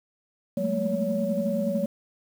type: tone cluster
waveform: sine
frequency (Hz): 182.5 / 206.2 / 219.6 / 230.5 / 563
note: F#3 / G#3 / A3 / A#3 / C#5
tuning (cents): -24 / -12 / -3 / -19 / +27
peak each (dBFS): -31 / -30 / -31 / -31 / -27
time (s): 0.57-1.86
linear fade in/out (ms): 5
effects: tanh soft clip ceiling -12 dBFS + 8-bit